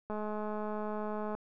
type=click train; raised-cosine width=1 ms; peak=-25 dBFS; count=266; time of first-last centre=0.1-1.35 s; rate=212 Hz; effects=none